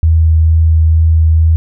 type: tone with vibrato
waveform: sine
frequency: 80.4 Hz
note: E2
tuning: 43 cents flat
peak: -5 dBFS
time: 0.03-1.56 s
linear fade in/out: 0 ms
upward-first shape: triangle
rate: 2.2 Hz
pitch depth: 12 cents each way
effects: none